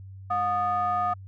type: ring-modulated tone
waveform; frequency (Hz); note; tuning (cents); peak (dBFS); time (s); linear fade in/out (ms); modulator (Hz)
triangle; 257; C4; -31; -18; 0.3-1.14; 10; 976
effects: added 96 Hz sine -40 dBFS peak until 1.27 s

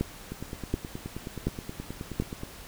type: two click trains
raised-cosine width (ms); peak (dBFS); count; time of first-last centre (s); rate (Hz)
3; -22 / -13; 21 / 4; 0.32-2.434 / 0.01-2.2; 9.46 / 1.37
effects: pink hiss -46 dBFS RMS until 2.67 s

